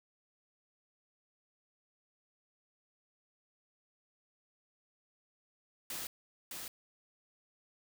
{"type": "noise with echo", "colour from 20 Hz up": "white", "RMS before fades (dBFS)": -41, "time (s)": [5.9, 6.07], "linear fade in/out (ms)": 2, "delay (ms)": 610, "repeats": 1, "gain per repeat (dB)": -3, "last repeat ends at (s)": 6.68, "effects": []}